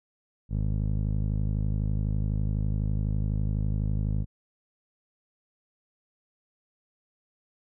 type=tone with low-pass filter; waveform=15% pulse; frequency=52 Hz; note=G#1; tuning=3 cents sharp; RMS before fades=-27 dBFS; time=0.49-4.26 s; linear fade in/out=50 ms; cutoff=210 Hz; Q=0.59; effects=none